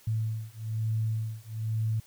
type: beating tone pair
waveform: sine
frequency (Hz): 110 / 111.1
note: A2 / A2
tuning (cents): 0 / +17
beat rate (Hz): 1.1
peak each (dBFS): -31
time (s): 0.07-2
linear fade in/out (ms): 5
effects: white hiss -58 dBFS RMS until 2.06 s